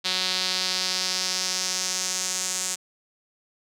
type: tone with band-pass filter sweep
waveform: sawtooth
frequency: 185 Hz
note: F#3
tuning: in tune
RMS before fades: -27 dBFS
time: 0.04-2.76 s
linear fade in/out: 20 ms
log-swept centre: 4100 to 7200 Hz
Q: 2.8
effects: none